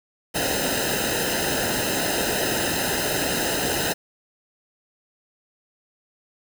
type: noise with comb filter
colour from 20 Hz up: pink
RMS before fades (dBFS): -24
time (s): 0.34-3.94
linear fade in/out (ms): 20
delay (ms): 0.88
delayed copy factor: -1
effects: none